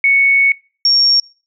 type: tone pair in turn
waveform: sine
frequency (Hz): 2217 / 5530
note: C#7 / F8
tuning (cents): 0 / -18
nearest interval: octave + major third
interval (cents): 1582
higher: second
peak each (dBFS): -8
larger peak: neither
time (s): 0.04-0.52 / 0.85-1.2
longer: first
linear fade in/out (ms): 2
effects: noise-tail reverb RT60 0.4 s tail -25 dB re dry